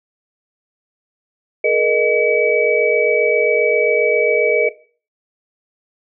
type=tone cluster; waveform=sine; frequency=429 / 476.5 / 616 / 2283 Hz; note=A4 / A#4 / D#5 / D7; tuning=-44 / +38 / -17 / -50 cents; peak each=-18 dBFS; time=1.64-4.69 s; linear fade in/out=5 ms; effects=noise-tail reverb RT60 0.4 s tail -17 dB re dry